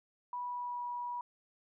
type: tone with pitch glide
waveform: sine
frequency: 980 to 970.4 Hz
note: B5 to B5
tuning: -14 to -31 cents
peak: -36 dBFS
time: 0.33-1.21 s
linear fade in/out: 2 ms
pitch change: -17 cents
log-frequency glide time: 0.46-0.83 s
effects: none